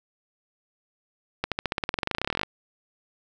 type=accelerating click train; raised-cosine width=0.3 ms; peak=-9 dBFS; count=25; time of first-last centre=1.44-2.433 s; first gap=77 ms; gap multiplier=0.94; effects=none